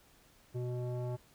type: tone with low-pass filter sweep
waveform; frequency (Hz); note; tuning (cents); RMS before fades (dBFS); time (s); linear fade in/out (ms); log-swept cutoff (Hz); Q
square; 123.47; B2; 0; -37; 0.54-1.17; 20; 450 to 740; 1.9
effects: pink hiss -64 dBFS RMS until 1.34 s